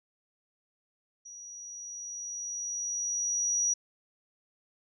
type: tone with level ramp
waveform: sine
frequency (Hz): 5800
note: F#8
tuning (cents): -35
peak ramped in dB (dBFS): -44 to -24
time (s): 1.25-3.74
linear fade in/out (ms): 10
effects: none